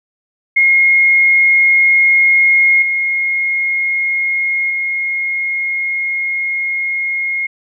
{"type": "tone with level steps", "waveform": "sine", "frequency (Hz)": 2149, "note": "C7", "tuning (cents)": 46, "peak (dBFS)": [-7, -13, -15], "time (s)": [0.56, 7.47], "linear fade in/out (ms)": 10, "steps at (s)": [2.82, 4.7], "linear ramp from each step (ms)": 2, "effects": []}